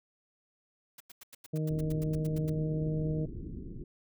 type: noise bursts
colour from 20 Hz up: white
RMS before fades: -49 dBFS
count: 14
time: 0.98-2.499 s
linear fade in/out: 5 ms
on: 24 ms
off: 91 ms
type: harmonic tone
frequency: 155.56 Hz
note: D#3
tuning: in tune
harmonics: 1 / 2 / 3 / 4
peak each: -30 / -38 / -39 / -45 dBFS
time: 1.53-3.26 s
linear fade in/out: 10 ms
type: low-pass noise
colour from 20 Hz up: pink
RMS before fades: -41 dBFS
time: 1.7-3.84 s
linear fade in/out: 5 ms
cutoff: 380 Hz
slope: 48 dB/octave
effects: none